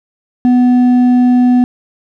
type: tone with hard clipping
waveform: sine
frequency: 247.9 Hz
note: B3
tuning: 7 cents sharp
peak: -7 dBFS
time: 0.45-1.64 s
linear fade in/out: 0 ms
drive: 4 dB
effects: none